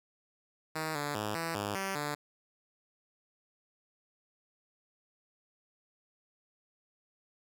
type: tone with pitch steps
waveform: 5% pulse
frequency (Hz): 157.7 / 145.8 / 105.4 / 165.3 / 102.5 / 193.6 / 147.1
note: D#3 / D3 / G#2 / E3 / G#2 / G3 / D3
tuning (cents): +24 / -12 / +26 / +5 / -22 / -21 / +3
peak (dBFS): -22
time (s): 0.75-2.15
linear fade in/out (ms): 10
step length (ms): 200
effects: none